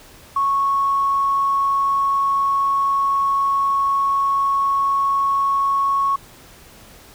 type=tone with tanh clipping; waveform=triangle; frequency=1104 Hz; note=C#6; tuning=7 cents flat; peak=-15 dBFS; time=0.36-6.16 s; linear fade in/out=5 ms; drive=2 dB; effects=pink hiss -45 dBFS RMS until 7.14 s